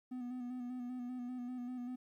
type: tone with vibrato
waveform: triangle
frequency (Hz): 248.1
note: B3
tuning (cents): +8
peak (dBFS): -38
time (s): 0.11-1.96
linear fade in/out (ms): 10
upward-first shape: square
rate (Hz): 5.1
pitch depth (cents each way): 29
effects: 13-bit